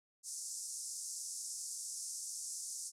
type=band-pass noise; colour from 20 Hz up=white; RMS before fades=-44 dBFS; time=0.23-2.92 s; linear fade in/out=50 ms; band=5300 to 9800 Hz; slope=48 dB/octave; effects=none